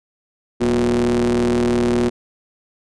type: ring-modulated tone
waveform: 45% pulse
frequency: 62.3 Hz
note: B1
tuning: 16 cents sharp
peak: -12 dBFS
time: 0.6-2.1 s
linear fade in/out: 20 ms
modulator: 300 Hz
effects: resampled to 22050 Hz